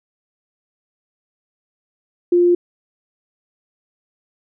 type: tone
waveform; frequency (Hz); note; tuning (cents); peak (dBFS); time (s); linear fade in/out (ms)
sine; 350.9; F4; +8; -10; 2.32-2.55; 5
effects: none